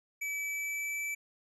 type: tone with pitch glide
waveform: square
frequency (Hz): 2299 to 2315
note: D7 to D7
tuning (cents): -37 to -25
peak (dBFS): -34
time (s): 0.21-1.15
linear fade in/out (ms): 10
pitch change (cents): +12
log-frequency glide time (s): 0.39-1.03
effects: resampled to 32000 Hz